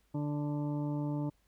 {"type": "harmonic tone", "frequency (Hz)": 146.83, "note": "D3", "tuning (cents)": 0, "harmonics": [1, 2, 3, 4, 6, 7, 8], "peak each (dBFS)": [-34, -35, -51, -45, -47, -57, -59], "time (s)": [0.14, 1.3], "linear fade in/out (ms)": 10, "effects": ["added 50 Hz sine -70 dBFS peak until 1.47 s", "pink hiss -74 dBFS RMS until 1.47 s"]}